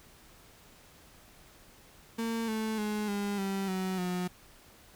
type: tone with pitch steps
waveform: 35% pulse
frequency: 228.1 / 219.3 / 210.9 / 202.7 / 194.94 / 187.43 / 180.21 Hz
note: A#3 / A3 / G#3 / G#3 / G3 / F#3 / F#3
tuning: -37 / -6 / +27 / -42 / -9 / +23 / -45 cents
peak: -29 dBFS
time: 2.18-4.28 s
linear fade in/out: 10 ms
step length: 300 ms
effects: pink hiss -57 dBFS RMS until 4.95 s